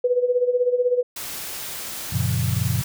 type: tone with tremolo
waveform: sine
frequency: 493.9 Hz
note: B4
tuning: in tune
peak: -14 dBFS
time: 0.04-1.03 s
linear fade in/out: 5 ms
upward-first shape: sine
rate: 16 Hz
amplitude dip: 75%
type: noise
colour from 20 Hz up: white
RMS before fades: -32 dBFS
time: 1.16-2.84 s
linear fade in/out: 5 ms
type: chord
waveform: sine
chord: Gb major seventh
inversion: none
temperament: equal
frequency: 92.5 / 116.54 / 138.59 / 174.61 Hz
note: Gb2 / Bb2 / Db3 / F3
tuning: 0 / 0 / 0 / 0 cents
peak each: -25 / -23 / -26 / -29 dBFS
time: 2.12-2.82 s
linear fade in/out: 10 ms
effects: none